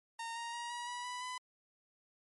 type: tone with pitch steps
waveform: sawtooth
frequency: 920 / 933.4 / 947 / 960.7 / 974.7 / 988.9 / 1003.3 Hz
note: A#5 / A#5 / A#5 / B5 / B5 / B5 / B5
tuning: -23 / +2 / +27 / -48 / -23 / +2 / +27 cents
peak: -36 dBFS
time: 0.19-1.38 s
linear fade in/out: 5 ms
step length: 170 ms
effects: MP3 48 kbps